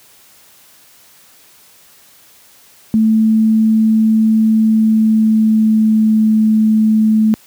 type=tone with pitch glide; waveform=sine; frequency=220 to 217.6 Hz; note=A3 to A3; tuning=0 to -19 cents; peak=-8 dBFS; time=2.94-7.34 s; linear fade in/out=0 ms; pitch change=-19 cents; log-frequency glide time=4.51-6.25 s; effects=white hiss -46 dBFS RMS until 7.46 s + high-pass 60 Hz 12 dB/octave